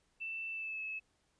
sine tone with pitch glide, 2663 to 2595 Hz, E7 to E7, +17 to -28 cents, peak -38 dBFS, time 0.2-1 s, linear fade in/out 20 ms, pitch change -45 cents, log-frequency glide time 0.5-0.82 s, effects pink hiss -75 dBFS RMS until 1.39 s + resampled to 22050 Hz

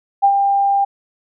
sine tone with ADSR envelope, 796 Hz, G5, 26 cents sharp, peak -7 dBFS, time 0.22-0.85 s, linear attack 23 ms, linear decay 71 ms, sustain -5 dB, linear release 11 ms, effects none

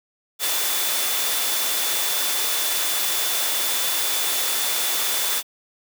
sine tone in noise, 3500 Hz, A7, 10 cents flat, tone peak -30 dBFS, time 0.39-5.43 s, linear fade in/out 50 ms, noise white, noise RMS -23 dBFS, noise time 0.39-5.43 s, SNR -10 dB, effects high-pass 400 Hz 12 dB/octave

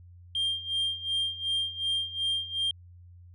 sine tone with tremolo, 3194 Hz, G7, 32 cents sharp, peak -22 dBFS, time 0.35-2.71 s, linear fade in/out 2 ms, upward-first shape sine, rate 2.7 Hz, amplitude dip 85%, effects tanh soft clip ceiling -24 dBFS + added 88 Hz sine -48 dBFS peak until 3.34 s

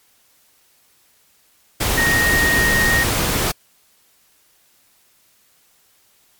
sine tone in noise, 1864.7 Hz, A#6, in tune, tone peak -15 dBFS, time 1.97-3.04 s, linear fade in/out 10 ms, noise pink, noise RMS -19 dBFS, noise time 1.8-3.52 s, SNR +1 dB, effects white hiss -57 dBFS RMS until 6.39 s + MP3 96 kbps

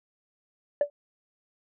sine tone with exponential decay, 579 Hz, D5, 25 cents flat, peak -14 dBFS, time 0.81-0.9 s, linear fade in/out 2 ms, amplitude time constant 18 ms, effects tanh soft clip ceiling -16 dBFS

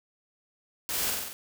white noise with echo, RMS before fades -32 dBFS, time 0.89-1.1 s, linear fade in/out 0 ms, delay 46 ms, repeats 5, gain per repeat -2 dB, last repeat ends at 1.33 s, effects none

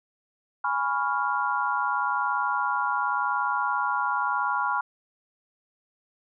sine chord, C# dominant seventh, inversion second, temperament equal, 830.6 / 987.8 / 1108.7 / 1396.9 Hz, G#5 / B5 / C#6 / E#6, 0 / 0 / 0 / 0 cents, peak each -30 / -28 / -30 / -28 dBFS, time 0.64-4.81 s, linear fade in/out 5 ms, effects none

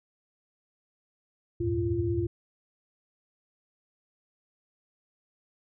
sine tone cluster, 75.3 / 87.6 / 97.6 / 112.9 / 343.9 Hz, D2 / F2 / G2 / A2 / F4, +44 / +6 / -7 / +45 / -27 cents, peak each -36 / -36 / -33 / -32 / -28 dBFS, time 1.6-2.27 s, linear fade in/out 10 ms, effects none

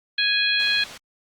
harmonic tone, 830.6 Hz, G#5, in tune, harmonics 2 / 3 / 4 / 5, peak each -24 / -24 / -24 / -24 dBFS, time 0.18-0.84 s, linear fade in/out 5 ms
white low-pass noise, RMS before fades -41 dBFS, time 0.59-0.98 s, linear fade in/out 10 ms, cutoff 4800 Hz, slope 12 dB/octave
effects Opus 32 kbps

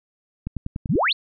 click train, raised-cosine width 5 ms, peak -15 dBFS, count 6, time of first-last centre 0.47-0.955 s, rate 10.3 Hz
sine exponential sweep, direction up, 116.54 to 4525 Hz, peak -17 dBFS, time 0.89-1.13 s, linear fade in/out 10 ms
effects none

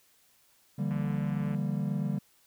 triangle chord, E half-diminished seventh, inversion third, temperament equal with one note detuned, 146.83 / 168.76 / 196 / 233.1 Hz, D3 / E3 / G3 / Bb3, 0 / +41 / 0 / 0 cents, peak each -30 / -35 / -30 / -36 dBFS, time 0.78-2.19 s, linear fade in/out 10 ms
click train, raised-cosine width 0.5 ms, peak -32 dBFS, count 94, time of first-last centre 0.91-1.547 s, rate 146 Hz
effects white hiss -65 dBFS RMS until 2.46 s

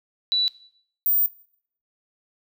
sine tone pair in turn, 3951 / 14729 Hz, B7 / A#9, 0 / -22 cents, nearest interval octave + major seventh, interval 2278 cents, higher second, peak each -18 / -17 dBFS, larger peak second, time 0.32-0.48 / 1.06-1.26 s, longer second, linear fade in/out 0 ms, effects noise-tail reverb RT60 0.6 s tail -18 dB re dry

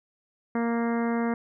harmonic tone, 233.1 Hz, A#3, in tune, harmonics 1 / 2 / 3 / 4 / 5 / 6 / 7 / 8 / 9, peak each -25 / -31 / -35 / -37 / -39 / -41 / -42 / -43 / -44 dBFS, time 0.55-1.34 s, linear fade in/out 2 ms, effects none

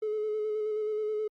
triangle tone with vibrato, 427.8 Hz, A4, 49 cents flat, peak -25 dBFS, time 0.02-1.28 s, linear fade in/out 10 ms, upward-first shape square, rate 9.4 Hz, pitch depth 20 cents each way, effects tanh soft clip ceiling -25 dBFS + Opus 48 kbps

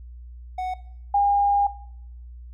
triangle / sine tone pair in turn, 740 / 808.7 Hz, F#5 / G#5, 0 / -46 cents, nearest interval major second, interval 154 cents, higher second, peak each -23 / -16 dBFS, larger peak second, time 0.58-0.74 / 1.14-1.67 s, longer second, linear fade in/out 5 ms, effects noise-tail reverb RT60 0.7 s tail -18 dB re dry + added 60 Hz sine -38 dBFS peak until 2.53 s

